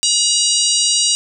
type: harmonic tone with a mistuned harmonic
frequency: 959 Hz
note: A#5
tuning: 49 cents sharp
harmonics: 3 / 4 / 5 / 6 / 7 / 8 / 9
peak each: -20 / -20 / -19 / -20 / -23 / -22 / -21 dBFS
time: 0.03-1.15 s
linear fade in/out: 0 ms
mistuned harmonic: 5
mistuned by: -27 cents
effects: none